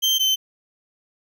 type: tone pair in turn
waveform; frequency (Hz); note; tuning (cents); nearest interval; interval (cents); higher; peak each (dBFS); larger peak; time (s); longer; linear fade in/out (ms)
35% pulse; 3136 / 3082; G7 / G7; 0 / -30; unison; 30; first; -15; neither; 0.02-0.19 / 0.19-0.36; neither; 20
effects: none